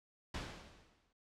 pink noise with exponential decay, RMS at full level -40 dBFS, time 0.34-1.13 s, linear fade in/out 5 ms, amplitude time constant 170 ms, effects low-pass 5000 Hz 12 dB/octave

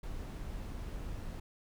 brown noise, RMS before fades -41 dBFS, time 0.03-1.4 s, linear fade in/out 5 ms, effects none

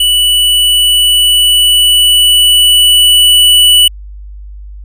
square tone with level ramp, 2960 Hz, F#7, in tune, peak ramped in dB -7 to -3 dBFS, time 0-3.88 s, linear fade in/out 5 ms, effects added 50 Hz sine -25 dBFS peak until 4.84 s

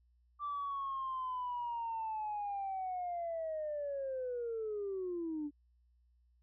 sine linear sweep, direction down, 1174.7 to 286.5 Hz, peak -35 dBFS, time 0.39-5.51 s, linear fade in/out 50 ms, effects tanh soft clip ceiling -32 dBFS + added 60 Hz sine -67 dBFS peak until 6.42 s

